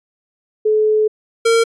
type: tone pair in turn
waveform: sine / square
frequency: 429.8 / 458.3 Hz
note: A4 / A#4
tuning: -41 / -29 cents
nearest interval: minor second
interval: 112 cents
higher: second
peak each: -11 dBFS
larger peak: neither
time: 0.65-1.08 / 1.45-1.64 s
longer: first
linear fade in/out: 10 ms
effects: resampled to 24000 Hz